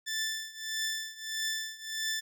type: tone with tremolo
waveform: 15% pulse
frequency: 1762 Hz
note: A6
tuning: 2 cents sharp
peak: -23 dBFS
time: 0.06-2.21 s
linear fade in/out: 20 ms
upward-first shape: triangle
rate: 1.6 Hz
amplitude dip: 90%
effects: none